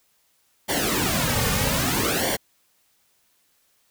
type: noise with flanger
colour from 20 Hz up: pink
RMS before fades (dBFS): -23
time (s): 0.68-2.37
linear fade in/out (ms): 20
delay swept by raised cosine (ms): 0.77 to 3.07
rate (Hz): 0.62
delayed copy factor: -0.85
effects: white hiss -65 dBFS RMS until 3.9 s